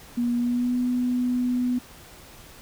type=tone with pitch glide; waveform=sine; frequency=240 to 247.9 Hz; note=B3 to B3; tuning=-49 to +7 cents; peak=-21 dBFS; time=0.17-1.79 s; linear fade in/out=10 ms; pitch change=+56 cents; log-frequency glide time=0.37-0.77 s; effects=pink hiss -47 dBFS RMS until 2.61 s